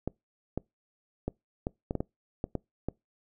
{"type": "clicks", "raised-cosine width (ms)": 2, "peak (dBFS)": -17, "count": 10, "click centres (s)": [0.076, 0.576, 1.28, 1.669, 1.909, 1.953, 2.005, 2.441, 2.553, 2.886], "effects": ["noise-tail reverb RT60 0.2 s tail -25 dB re dry"]}